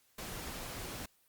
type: noise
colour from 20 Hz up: pink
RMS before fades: -43 dBFS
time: 0.18-1.06 s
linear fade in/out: 5 ms
effects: white hiss -70 dBFS RMS until 1.28 s + Opus 48 kbps